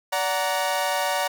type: chord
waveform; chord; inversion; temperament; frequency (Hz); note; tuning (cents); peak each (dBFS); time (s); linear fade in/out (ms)
sawtooth; D augmented; none; equal with one note detuned; 577.9 / 740 / 932.3; D5 / F#5 / A#5; -28 / 0 / 0; -23; 0.12-1.28; 10
effects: none